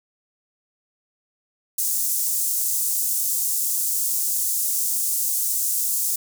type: high-pass noise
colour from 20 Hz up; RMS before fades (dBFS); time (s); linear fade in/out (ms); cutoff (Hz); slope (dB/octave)
pink; -23; 1.78-6.16; 5; 7200; 24
effects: none